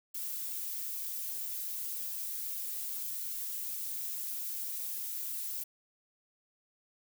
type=noise with flanger; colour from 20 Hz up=violet; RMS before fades=-38 dBFS; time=0.14-5.64 s; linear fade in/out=10 ms; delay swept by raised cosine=2 to 3.6 ms; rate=2.5 Hz; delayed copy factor=-0.55; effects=none